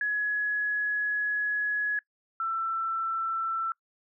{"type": "tone pair in turn", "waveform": "sine", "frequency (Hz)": [1684, 1336.6], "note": ["G#6", "E6"], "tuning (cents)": [24, 24], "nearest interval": "major third", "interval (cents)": 400, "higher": "first", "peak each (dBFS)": [-25, -27], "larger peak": "first", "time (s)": [[0.01, 1.99], [2.4, 3.72]], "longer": "first", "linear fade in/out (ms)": 2, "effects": ["noise-tail reverb RT60 0.1 s tail -23 dB re dry"]}